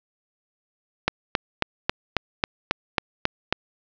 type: click train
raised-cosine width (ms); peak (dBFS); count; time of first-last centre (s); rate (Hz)
0.3; -3; 10; 1.08-3.526; 3.68
effects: resampled to 16000 Hz + 7-bit